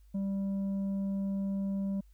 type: tone with tanh clipping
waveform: sine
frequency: 196 Hz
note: G3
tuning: in tune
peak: -31 dBFS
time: 0.14-2.01 s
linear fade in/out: 10 ms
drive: 5 dB
effects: added 50 Hz sine -55 dBFS peak until 2.13 s + white hiss -75 dBFS RMS until 2.13 s